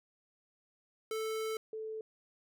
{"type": "tone pair in turn", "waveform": ["square", "sine"], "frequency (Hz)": [440, 438.2], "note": ["A4", "A4"], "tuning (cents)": [0, -7], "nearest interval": "unison", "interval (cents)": 7, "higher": "first", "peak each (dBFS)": [-35, -38], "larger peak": "first", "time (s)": [[1.11, 1.57], [1.73, 2.01]], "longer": "first", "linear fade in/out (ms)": 2, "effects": []}